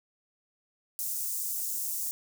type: high-pass noise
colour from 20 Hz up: white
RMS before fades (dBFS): -33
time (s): 0.99-2.11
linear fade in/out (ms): 0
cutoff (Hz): 6500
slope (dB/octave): 24
effects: none